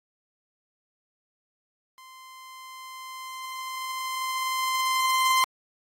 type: tone with level ramp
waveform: sawtooth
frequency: 1040 Hz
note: C6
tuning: 11 cents flat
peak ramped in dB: -43 to -15 dBFS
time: 1.98-5.44 s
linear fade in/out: 0 ms
effects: AAC 48 kbps